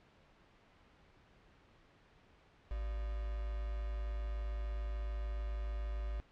sine tone with quantisation, 53.4 Hz, G#1, 49 cents sharp, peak -36 dBFS, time 2.71-6.2 s, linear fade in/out 0 ms, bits 8, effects pink hiss -65 dBFS RMS until 6.31 s + low-pass 3000 Hz 12 dB/octave

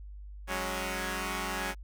5% pulse chord, F# suspended second, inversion none, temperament equal, 185 / 207.7 / 277.2 Hz, F#3 / G#3 / C#4, 0 / 0 / 0 cents, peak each -24 / -27 / -26 dBFS, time 0.47-1.75 s, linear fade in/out 50 ms, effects added 50 Hz sine -42 dBFS peak until 1.83 s

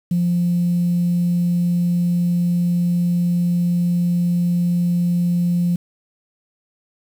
sine tone, 174.61 Hz, F3, in tune, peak -14 dBFS, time 0.11-5.76 s, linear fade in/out 5 ms, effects tanh soft clip ceiling -11 dBFS + 7-bit

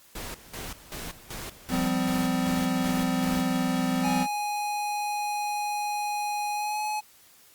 pink noise with tremolo, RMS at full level -37 dBFS, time 0.15-3.41 s, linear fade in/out 5 ms, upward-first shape square, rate 2.6 Hz, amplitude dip 80%
square chord, F suspended second, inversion none, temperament equal with one note detuned, 174.61 / 196 / 255.9 Hz, F3 / G3 / C4, 0 / 0 / -38 cents, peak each -31 / -31 / -27 dBFS, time 1.69-4.27 s, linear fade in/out 50 ms
square tone with pitch glide, 830.6 to 847.1 Hz, G#5 to G#5, 0 to +34 cents, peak -28 dBFS, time 4.03-7.01 s, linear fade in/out 20 ms, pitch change +34 cents, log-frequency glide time 6.52-6.82 s
effects white hiss -56 dBFS RMS until 7.54 s + Opus 48 kbps

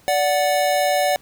square tone pair together, 583.2 / 739 Hz, D5 / F#5, -12 / -2 cents, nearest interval major third, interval 410 cents, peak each -20 dBFS, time 0.08-1.16 s, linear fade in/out 0 ms, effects pink hiss -53 dBFS RMS until 1.21 s

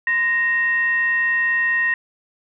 sine tone with frequency modulation, 1864.7 Hz, A#6, in tune, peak -16 dBFS, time 0.07-1.94 s, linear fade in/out 2 ms, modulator 831 Hz, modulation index 0.32, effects none

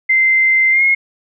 sine tone with pitch glide, 2079 to 2156 Hz, C7 to C#7, -12 to -49 cents, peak -9 dBFS, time 0.09-0.95 s, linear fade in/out 10 ms, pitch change +63 cents, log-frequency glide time 0.71-0.83 s, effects none

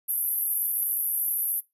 white band-pass noise, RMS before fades -27 dBFS, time 0.08-1.61 s, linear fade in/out 20 ms, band 11000 to 13000 Hz, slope 96 dB/octave, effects noise-tail reverb RT60 0.2 s tail -21 dB re dry + resampled to 32000 Hz

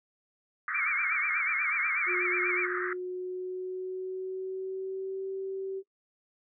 pink band-pass noise, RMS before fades -34 dBFS, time 0.68-2.93 s, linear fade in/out 2 ms, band 1200 to 2000 Hz, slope 96 dB/octave
sine tone with vibrato, 2251 Hz, C#7, 26 cents sharp, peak -28 dBFS, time 0.74-2.66 s, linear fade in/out 10 ms, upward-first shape sine, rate 8.2 Hz, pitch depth 100 cents each way
sine tone with pitch glide, 359.3 to 385.1 Hz, F4 to G4, +49 to -31 cents, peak -32 dBFS, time 2.06-5.83 s, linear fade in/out 50 ms, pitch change +120 cents, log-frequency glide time 2.53-5.28 s
effects noise-tail reverb RT60 0.1 s tail -18 dB re dry

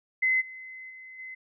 sine tone with level steps, 2046 Hz, C7, 39 cents flat, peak -21 / -40 / -43 / -38 dBFS, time 0.22-1.35 s, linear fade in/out 10 ms, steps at 0.4 / 0.89 / 1.18 s, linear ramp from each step 20 ms, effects none

